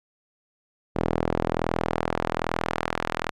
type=tone with band-pass filter sweep; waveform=sawtooth; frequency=41.2 Hz; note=E1; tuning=in tune; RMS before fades=-27 dBFS; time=0.95-3.31 s; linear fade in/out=20 ms; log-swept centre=460 to 1500 Hz; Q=0.74; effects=none